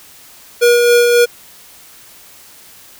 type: tone with tremolo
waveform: square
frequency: 479.2 Hz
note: A#4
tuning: 48 cents sharp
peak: -7 dBFS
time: 0.61-1.26 s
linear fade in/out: 20 ms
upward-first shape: sine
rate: 3.7 Hz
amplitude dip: 30%
effects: white hiss -41 dBFS RMS until 2.99 s